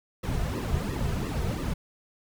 brown noise with flanger, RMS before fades -29 dBFS, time 0.23-1.74 s, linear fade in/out 10 ms, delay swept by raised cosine 1.3 to 3.7 ms, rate 2.9 Hz, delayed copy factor -0.95, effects none

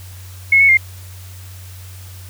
sine tone with pitch steps, 2181 / 2210 / 2114 Hz, C#7 / C#7 / C7, -29 / -6 / +17 cents, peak -7 dBFS, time 0.52-0.772 s, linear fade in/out 5 ms, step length 84 ms, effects added 92 Hz sine -33 dBFS peak until 2.29 s + white hiss -42 dBFS RMS until 2.29 s

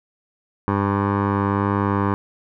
15% pulse tone with low-pass filter, 100.2 Hz, G2, 38 cents sharp, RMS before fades -20 dBFS, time 0.68-2.14 s, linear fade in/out 0 ms, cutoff 1200 Hz, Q 2.9, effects none

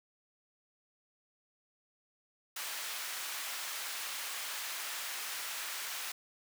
pink high-pass noise, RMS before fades -40 dBFS, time 2.56-6.12 s, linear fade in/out 5 ms, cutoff 1300 Hz, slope 12 dB/octave, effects none

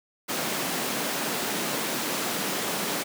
pink high-pass noise, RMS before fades -29 dBFS, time 0.28-3.04 s, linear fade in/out 20 ms, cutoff 180 Hz, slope 24 dB/octave, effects none

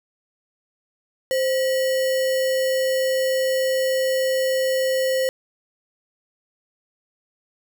sine tone with sample-and-hold, 523.3 Hz, C5, in tune, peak -18 dBFS, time 1.31-5.29 s, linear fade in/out 0 ms, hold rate 2450 Hz, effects none

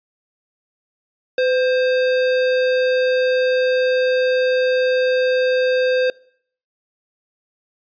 sine tone with sample-and-hold, 509 Hz, C5, 48 cents flat, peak -14 dBFS, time 1.38-6.1 s, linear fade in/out 2 ms, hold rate 2100 Hz, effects noise-tail reverb RT60 0.6 s tail -24 dB re dry + resampled to 11025 Hz

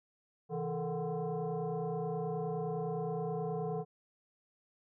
sine tone with frequency modulation, 134.7 Hz, C#3, 49 cents flat, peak -33 dBFS, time 0.49-3.85 s, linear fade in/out 50 ms, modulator 299 Hz, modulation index 2, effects none

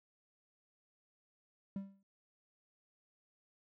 triangle tone with exponential decay, 196 Hz, G3, in tune, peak -33 dBFS, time 1.76-2.03 s, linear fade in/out 2 ms, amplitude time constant 57 ms, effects none

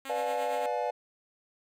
5% pulse tone with tremolo, 270 Hz, C#4, 45 cents flat, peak -27 dBFS, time 0.05-0.66 s, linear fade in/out 2 ms, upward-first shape triangle, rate 8.7 Hz, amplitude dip 60%
triangle chord, B diminished seventh, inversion none, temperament just, 493.9 / 592.7 / 711.2 / 853.4 Hz, B4 / D5 / F5 / Ab5, 0 / +16 / +31 / +47 cents, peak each -32 dBFS, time 0.09-0.91 s, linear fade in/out 10 ms
effects none

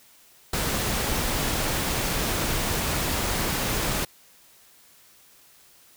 pink noise, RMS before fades -26 dBFS, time 0.53-4.05 s, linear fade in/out 5 ms, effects white hiss -55 dBFS RMS until 5.96 s

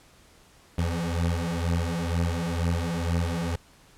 25% pulse beating tone pair, 83.8 / 85.9 Hz, E2 / F2, +29 / -28 cents, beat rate 2.1 Hz, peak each -24 dBFS, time 0.78-3.56 s, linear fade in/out 5 ms, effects pink hiss -56 dBFS RMS until 3.97 s + low-pass 11000 Hz 12 dB/octave

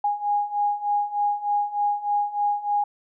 sine beating tone pair, 821 / 824.3 Hz, G#5 / G#5, -20 / -13 cents, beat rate 3.3 Hz, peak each -26 / -23 dBFS, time 0.04-2.84 s, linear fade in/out 5 ms, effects none

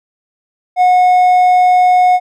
sine tone with hard clipping, 728 Hz, F#5, 28 cents flat, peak -7 dBFS, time 0.76-2.2 s, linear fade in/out 50 ms, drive 3 dB, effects none

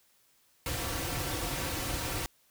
pink noise with comb filter, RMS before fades -34 dBFS, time 0.66-2.26 s, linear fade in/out 0 ms, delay 4.8 ms, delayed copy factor -0.65, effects white hiss -67 dBFS RMS until 2.5 s

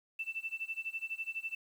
sine tone with tremolo, 2663 Hz, E7, 17 cents sharp, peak -33 dBFS, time 0.19-1.55 s, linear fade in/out 5 ms, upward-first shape sine, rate 12 Hz, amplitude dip 95%, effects 10-bit

